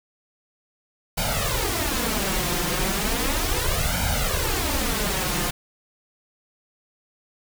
pink noise with flanger, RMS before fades -24 dBFS, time 1.17-5.51 s, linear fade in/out 10 ms, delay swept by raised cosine 1.3 to 5.7 ms, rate 0.35 Hz, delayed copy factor +0.9, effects none

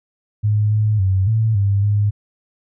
sine tone with pitch steps, 105.5 / 107 / 95.1 / 111 / 99.9 / 103.3 Hz, G#2 / A2 / F#2 / A2 / G2 / G#2, +28 / -48 / +48 / +16 / +33 / -9 cents, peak -13 dBFS, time 0.43-2.11 s, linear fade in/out 20 ms, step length 280 ms, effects none

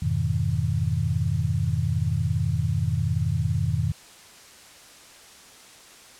sine chord, F half-diminished seventh, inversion none, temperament just, 87.31 / 104.77 / 125.72 / 157.15 Hz, F2 / Ab2 / Cb3 / Eb3, 0 / +16 / +31 / +18 cents, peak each -27 dBFS, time 0.02-3.92 s, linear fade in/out 5 ms, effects white hiss -48 dBFS RMS until 6.19 s + low-pass 9000 Hz 12 dB/octave

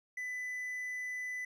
triangle tone, 1998 Hz, B6, 20 cents sharp, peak -35 dBFS, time 0.17-1.45 s, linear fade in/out 5 ms, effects none

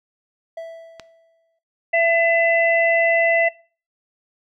triangle tone with exponential decay, 659.3 Hz, E5, in tune, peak -25 dBFS, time 0.57-1.59 s, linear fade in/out 5 ms, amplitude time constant 220 ms
click, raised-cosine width 0.2 ms, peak -17 dBFS, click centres 0.997 s
harmonic tone, 670 Hz, E5, 28 cents sharp, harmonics 1 / 3 / 4, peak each -17 / -18 / -27 dBFS, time 1.93-3.49 s, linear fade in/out 10 ms
effects noise-tail reverb RT60 0.4 s tail -21 dB re dry

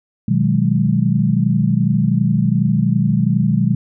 sine chord, G# minor seventh, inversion first, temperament equal, 123.47 / 155.56 / 185 / 207.7 Hz, B2 / D#3 / F#3 / G#3, 0 / 0 / 0 / 0 cents, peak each -18 dBFS, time 0.28-3.75 s, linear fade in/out 5 ms, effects none

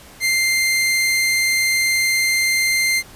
sawtooth tone, 2093 Hz, C7, in tune, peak -12 dBFS, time 0.2-3.03 s, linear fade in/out 50 ms, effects pink hiss -43 dBFS RMS until 3.15 s + resampled to 32000 Hz

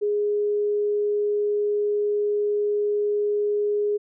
sine tone, 414.5 Hz, G#4, 3 cents flat, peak -20 dBFS, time 0.01-3.98 s, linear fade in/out 20 ms, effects none

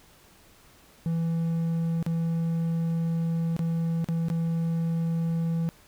triangle tone with dropouts, 165.6 Hz, E3, 8 cents sharp, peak -22 dBFS, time 1.06-5.69 s, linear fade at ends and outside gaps 0 ms, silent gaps 2.027-2.064 / 3.565-3.592 / 4.044-4.087 / 4.284-4.301 s, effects pink hiss -56 dBFS RMS until 5.87 s

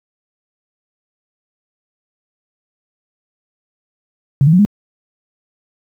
sine tone with pitch steps, 138.59 / 158.28 / 180.77 / 206.5 Hz, C#3 / D#3 / F#3 / G#3, 0 / +30 / -40 / -10 cents, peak -6 dBFS, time 4.41-4.65 s, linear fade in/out 0 ms, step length 60 ms, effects high-pass 80 Hz 12 dB/octave + 8-bit

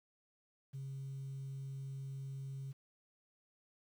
sine tone, 135.7 Hz, C#3, 36 cents flat, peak -40 dBFS, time 0.73-2.73 s, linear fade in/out 20 ms, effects tanh soft clip ceiling -39 dBFS + 11-bit

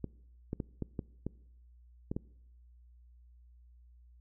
clicks, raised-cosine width 3 ms, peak -22 dBFS, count 8, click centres 0.043 / 0.531 / 0.602 / 0.823 / 0.992 / 1.266 / 2.115 / 2.165 s, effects noise-tail reverb RT60 0.8 s tail -23 dB re dry + added 60 Hz sine -56 dBFS peak until 4.2 s

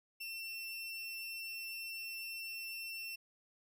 30% pulse tone, 2698 Hz, E7, 40 cents sharp, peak -39 dBFS, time 0.2-3.16 s, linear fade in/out 10 ms, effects none

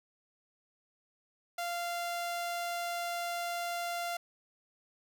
sawtooth tone, 693 Hz, F5, 14 cents flat, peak -30 dBFS, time 1.58-4.17 s, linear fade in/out 5 ms, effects none

